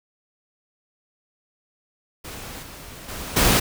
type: noise with level steps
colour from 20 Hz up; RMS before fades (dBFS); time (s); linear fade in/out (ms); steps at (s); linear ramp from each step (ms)
pink; -36 / -40 / -33 / -17; 2.24-3.6; 10; 2.62 / 3.08 / 3.36; 10
effects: none